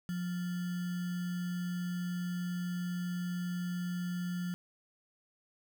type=tone with sample-and-hold; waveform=sine; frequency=177.7 Hz; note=F3; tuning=30 cents sharp; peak=-33 dBFS; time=0.09-4.54 s; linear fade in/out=0 ms; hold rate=1575 Hz; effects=none